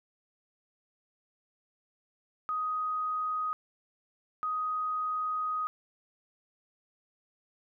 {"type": "tone bursts at uneven times", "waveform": "sine", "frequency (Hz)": 1251, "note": "D#6", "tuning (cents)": 9, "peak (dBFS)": -29, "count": 2, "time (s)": [[2.49, 3.53], [4.43, 5.67]], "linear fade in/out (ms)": 0, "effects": []}